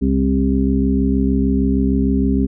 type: harmonic tone with a mistuned harmonic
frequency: 66.5 Hz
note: C2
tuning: 29 cents sharp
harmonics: 1 / 2 / 3 / 4 / 6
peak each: -19 / -28 / -18 / -17 / -25 dBFS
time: 0.01-2.47 s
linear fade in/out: 20 ms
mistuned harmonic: 1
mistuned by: -43 cents
effects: none